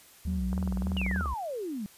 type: tone with vibrato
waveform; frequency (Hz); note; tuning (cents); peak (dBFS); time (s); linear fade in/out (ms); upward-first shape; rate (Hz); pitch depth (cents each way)
triangle; 69.3; C#2; 0; -28; 0.25-1.34; 5; sine; 3.4; 230
type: tone with pitch glide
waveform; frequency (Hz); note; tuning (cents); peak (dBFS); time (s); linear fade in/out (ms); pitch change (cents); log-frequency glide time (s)
sine; 185 to 188.23; F#3 to F#3; 0 to +30; -30; 0.27-1.22; 10; +30; 0.43-0.9
type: click train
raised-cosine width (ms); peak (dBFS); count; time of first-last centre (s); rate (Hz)
1; -25; 16; 0.53-1.258; 20.6
type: exponential sweep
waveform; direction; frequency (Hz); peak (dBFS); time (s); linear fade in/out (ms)
sine; down; 2960 to 192.6; -32; 0.97-1.86; 0
effects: white hiss -55 dBFS RMS until 1.97 s + resampled to 32000 Hz

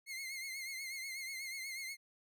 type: tone with vibrato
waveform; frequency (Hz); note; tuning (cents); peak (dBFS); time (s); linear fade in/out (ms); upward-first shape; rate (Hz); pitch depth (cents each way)
sawtooth; 2128; C7; +29; -38; 0.06-1.97; 50; triangle; 8.2; 71
effects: none

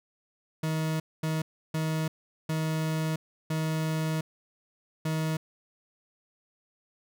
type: tone bursts at uneven times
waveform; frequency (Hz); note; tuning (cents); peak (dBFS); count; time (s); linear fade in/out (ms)
40% pulse; 158.1; D#3; +28; -26; 6; 0.63-1 / 1.23-1.42 / 1.74-2.08 / 2.49-3.16 / 3.5-4.21 / 5.05-5.37; 5
effects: none

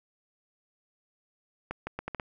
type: accelerating click train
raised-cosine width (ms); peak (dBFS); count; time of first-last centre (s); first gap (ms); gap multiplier
0.5; -19; 6; 1.71-2.198; 160; 0.75
effects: none

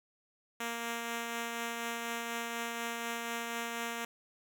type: tone with tremolo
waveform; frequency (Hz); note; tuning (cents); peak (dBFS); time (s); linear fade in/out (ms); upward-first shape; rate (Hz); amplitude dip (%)
5% pulse; 233.1; A#3; 0; -23; 0.6-4.05; 5; triangle; 4.1; 30
effects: none

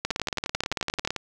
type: two click trains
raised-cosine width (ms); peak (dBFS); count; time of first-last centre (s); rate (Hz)
0.2; -9 / -11; 20 / 13; 0.05-1.106 / 0.11-1.163; 18 / 11.4
effects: none

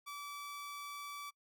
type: tone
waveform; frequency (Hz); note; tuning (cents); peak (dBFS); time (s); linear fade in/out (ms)
sawtooth; 1154; D6; -31; -40; 0.06-1.31; 20
effects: noise-tail reverb RT60 0.1 s tail -26 dB re dry

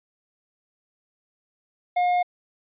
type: tone with tanh clipping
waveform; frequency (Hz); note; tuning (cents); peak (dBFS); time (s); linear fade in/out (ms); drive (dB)
sine; 715; F5; +41; -20; 1.96-2.23; 10; 8
effects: resampled to 8000 Hz

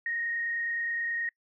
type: tone with frequency modulation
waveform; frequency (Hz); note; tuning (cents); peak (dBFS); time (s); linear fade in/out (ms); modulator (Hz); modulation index
sine; 1864.7; A#6; 0; -29; 0.06-1.29; 2; 29.5; 0.54
effects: noise-tail reverb RT60 0.1 s tail -24 dB re dry

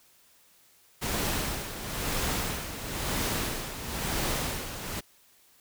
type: noise with tremolo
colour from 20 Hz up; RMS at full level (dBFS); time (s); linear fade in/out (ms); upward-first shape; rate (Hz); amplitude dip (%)
pink; -29; 1.01-5.01; 20; sine; 1; 65
effects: white hiss -61 dBFS RMS until 5.6 s

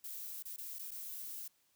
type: noise with dropouts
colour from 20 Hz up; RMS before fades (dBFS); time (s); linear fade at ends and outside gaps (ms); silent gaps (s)
violet; -45; 0.04-1.48; 5; 0.426-0.453 / 0.563-0.581 / 0.787-0.792 / 0.909-0.915
effects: white hiss -74 dBFS RMS until 1.75 s

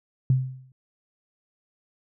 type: tone with exponential decay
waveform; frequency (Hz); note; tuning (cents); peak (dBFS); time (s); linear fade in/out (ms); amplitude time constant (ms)
sine; 130; C3; -11; -14; 0.3-0.72; 2; 90
effects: none

